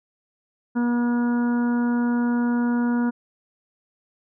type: harmonic tone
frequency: 240 Hz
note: B3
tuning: 49 cents flat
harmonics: 1 / 2 / 3 / 4 / 5 / 6 / 7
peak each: -19 / -34 / -39 / -34 / -43 / -35 / -46 dBFS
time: 0.75-3.11 s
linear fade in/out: 20 ms
effects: none